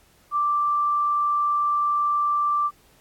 sine tone, 1174.7 Hz, D6, in tune, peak -19 dBFS, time 0.31-2.71 s, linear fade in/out 50 ms, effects pink hiss -58 dBFS RMS until 3 s + AAC 64 kbps

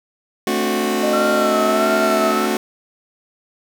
sawtooth chord, D dominant seventh, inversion second, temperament just, 220.2 / 264.3 / 293.7 / 367.1 Hz, A3 / C4 / D4 / F#4, +2 / +18 / 0 / -14 cents, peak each -18 / -21 / -22 / -17 dBFS, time 0.47-2.57 s, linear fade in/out 2 ms
sine tone with pitch glide, 611 to 651.1 Hz, D#5 to E5, -32 to -22 cents, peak -18 dBFS, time 1.02-2.33 s, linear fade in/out 20 ms, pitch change +110 cents, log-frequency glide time 1.36-1.82 s
sine tone with vibrato, 1339 Hz, E6, 27 cents sharp, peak -20 dBFS, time 1.13-2.46 s, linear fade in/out 5 ms, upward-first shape sine, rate 1.5 Hz, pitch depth 64 cents each way
effects 7-bit

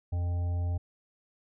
harmonic tone, 87.31 Hz, F2, in tune, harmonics 1 / 3 / 5 / 7 / 9, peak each -27 / -48 / -53 / -49 / -50 dBFS, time 0.12-0.78 s, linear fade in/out 10 ms, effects none

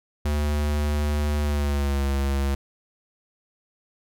square tone with pitch glide, 74 to 69.04 Hz, D2 to C#2, +14 to -6 cents, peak -22 dBFS, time 0.25-2.55 s, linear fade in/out 5 ms, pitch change -120 cents, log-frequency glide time 1.41-2.04 s, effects none

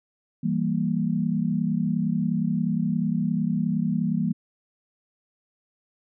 sine chord, E diminished, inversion none, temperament equal, 164.81 / 196 / 233.1 Hz, E3 / G3 / Bb3, 0 / 0 / 0 cents, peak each -26 dBFS, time 0.43-4.33 s, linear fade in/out 10 ms, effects none

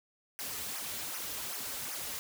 white noise with flanger, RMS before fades -39 dBFS, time 0.39-2.19 s, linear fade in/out 0 ms, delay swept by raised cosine 0.24 to 6.14 ms, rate 2.6 Hz, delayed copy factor -0.9, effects none

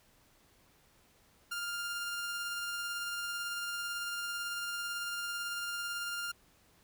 sawtooth tone with tremolo, 1400 Hz, F6, 4 cents sharp, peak -31 dBFS, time 1.51-6.32 s, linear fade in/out 10 ms, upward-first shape triangle, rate 18 Hz, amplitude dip 25%, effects pink hiss -66 dBFS RMS until 6.83 s

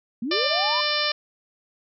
sine linear sweep, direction up, 210.8 to 1046.5 Hz, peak -25 dBFS, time 0.22-0.81 s, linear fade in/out 5 ms
harmonic tone, 595 Hz, D5, 22 cents sharp, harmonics 1 / 2 / 3 / 4 / 5 / 6 / 7 / 8 / 9, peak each -30 / -30 / -30 / -30 / -30 / -30 / -30 / -30 / -30 dBFS, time 0.31-1.12 s, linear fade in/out 5 ms
effects none

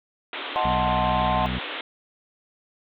white band-pass noise, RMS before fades -33 dBFS, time 0.33-1.81 s, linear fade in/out 2 ms, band 250 to 3700 Hz, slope 96 dB/octave
sine chord, D# diminished seventh, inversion none, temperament equal with one note detuned, 626.2 / 740 / 880 / 1046.5 Hz, D#5 / F#5 / A5 / C6, +11 / 0 / 0 / 0 cents, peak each -29 / -25 / -27 / -26 dBFS, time 0.56-1.46 s, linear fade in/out 0 ms
harmonic tone, 62.5 Hz, B1, 21 cents sharp, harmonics 1 / 2 / 3 / 4, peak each -30 / -32 / -30 / -34 dBFS, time 0.64-1.59 s, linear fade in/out 10 ms
effects none

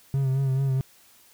triangle tone with vibrato, 134.4 Hz, C3, 47 cents sharp, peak -19 dBFS, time 0.14-0.81 s, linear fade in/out 0 ms, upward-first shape sine, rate 4.6 Hz, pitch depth 42 cents each way, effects white hiss -56 dBFS RMS until 1.33 s

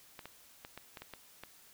clicks, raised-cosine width 0.3 ms, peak -29 dBFS, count 8, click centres 0.192 / 0.256 / 0.649 / 0.776 / 0.972 / 1.02 / 1.137 / 1.436 s, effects white hiss -60 dBFS RMS until 1.73 s

